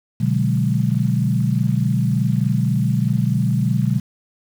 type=chord; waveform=sine; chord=G# half-diminished seventh; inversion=first; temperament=equal with one note detuned; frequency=123.47 / 146.83 / 182.98 / 207.7 Hz; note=B2 / D3 / F#3 / G#3; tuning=0 / 0 / -19 / 0 cents; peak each=-19 / -21 / -22 / -23 dBFS; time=0.2-4 s; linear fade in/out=10 ms; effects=7-bit